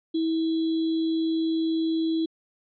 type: tone with sample-and-hold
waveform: sine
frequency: 324 Hz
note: E4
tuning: 30 cents flat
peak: -22 dBFS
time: 0.14-2.26 s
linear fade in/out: 10 ms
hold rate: 3675 Hz
effects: resampled to 11025 Hz